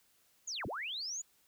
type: linear two-way sweep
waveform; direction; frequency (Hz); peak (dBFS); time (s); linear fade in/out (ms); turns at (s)
sine; down then up; 7040 to 48.07 to 7040; -37; 0.47-1.22; 10; 0.66
effects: white hiss -70 dBFS RMS until 1.47 s